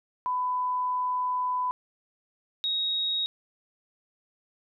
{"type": "tone pair in turn", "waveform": "sine", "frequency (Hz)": [1000, 3775], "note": ["B5", "A#7"], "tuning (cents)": [21, 21], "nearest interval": "octave + major seventh", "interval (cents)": 2300, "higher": "second", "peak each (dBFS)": [-25, -25], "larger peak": "neither", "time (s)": [[0.26, 1.71], [2.64, 3.26]], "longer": "first", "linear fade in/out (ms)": 0, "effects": []}